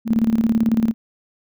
sine tone with tremolo, 225.4 Hz, A3, 42 cents sharp, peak -12 dBFS, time 0.05-0.94 s, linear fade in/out 50 ms, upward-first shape square, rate 18 Hz, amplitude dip 70%, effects none

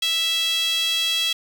sawtooth tone with high-pass filter, 659.3 Hz, E5, in tune, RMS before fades -22 dBFS, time 0.02-1.33 s, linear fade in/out 5 ms, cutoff 3200 Hz, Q 5.8, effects none

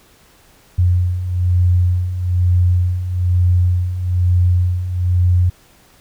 sine beating tone pair, 88.6 / 89.7 Hz, F2 / F2, +25 / +47 cents, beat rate 1.1 Hz, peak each -19 / -13 dBFS, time 0.78-5.5 s, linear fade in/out 10 ms, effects pink hiss -50 dBFS RMS until 6 s

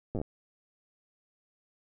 slowing click train, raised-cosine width 2 ms, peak -21 dBFS, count 7, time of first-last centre 0.15-0.215 s, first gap 8 ms, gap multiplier 1.12, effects none

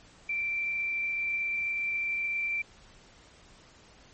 sine tone with frequency modulation, 2349 Hz, D7, in tune, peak -28 dBFS, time 0.29-2.62 s, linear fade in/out 5 ms, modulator 33.9 Hz, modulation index 0.6, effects pink hiss -56 dBFS RMS until 4.13 s + MP3 32 kbps

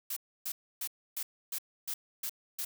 blue noise bursts, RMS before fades -36 dBFS, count 8, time 0.1-2.65 s, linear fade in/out 5 ms, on 65 ms, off 290 ms, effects none

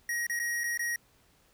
square tone with dropouts, 1890 Hz, A#6, 23 cents sharp, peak -30 dBFS, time 0.09-0.96 s, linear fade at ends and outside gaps 2 ms, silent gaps 0.267-0.297 / 0.392-0.398 / 0.636-0.64 / 0.775-0.793 s, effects pink hiss -65 dBFS RMS until 1.53 s

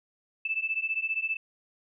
sine beating tone pair, 2626 / 2641 Hz, E7 / E7, -7 / +3 cents, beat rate 15 Hz, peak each -31 / -30 dBFS, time 0.45-1.37 s, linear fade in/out 5 ms, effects none

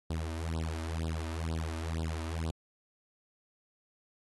sawtooth tone with flanger, 81 Hz, E2, 30 cents flat, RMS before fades -35 dBFS, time 0.1-2.51 s, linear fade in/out 5 ms, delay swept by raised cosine 0.22 to 3.32 ms, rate 2.1 Hz, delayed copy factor +0.9, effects AAC 32 kbps

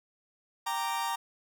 40% pulse chord, G minor, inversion none, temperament equal with one note detuned, 784 / 928.6 / 1174.7 Hz, G5 / Bb5 / D6, 0 / -7 / 0 cents, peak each -36 / -31 / -36 dBFS, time 0.66-1.16 s, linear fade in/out 10 ms, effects none

